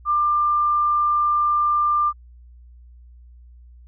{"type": "tone", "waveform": "sine", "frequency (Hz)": 1192, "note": "D6", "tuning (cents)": 25, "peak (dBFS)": -16, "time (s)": [0.05, 2.13], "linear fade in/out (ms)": 50, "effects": ["added 60 Hz sine -43 dBFS peak until 3.87 s"]}